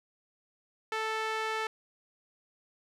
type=tone with band-pass filter; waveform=sawtooth; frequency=440 Hz; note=A4; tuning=in tune; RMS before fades=-33 dBFS; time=0.92-1.67 s; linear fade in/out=2 ms; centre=1700 Hz; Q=0.86; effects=none